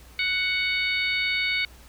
harmonic tone, 741 Hz, F#5, 2 cents sharp, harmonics 2 / 3 / 4 / 5 / 6, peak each -34 / -24 / -34 / -31 / -33 dBFS, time 0.19-1.65 s, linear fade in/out 2 ms, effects added 60 Hz sine -49 dBFS peak until 1.88 s + pink hiss -52 dBFS RMS until 1.88 s

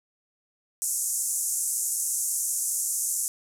pink band-pass noise, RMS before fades -28 dBFS, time 0.82-3.28 s, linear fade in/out 0 ms, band 6500 to 12000 Hz, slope 48 dB/octave, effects none

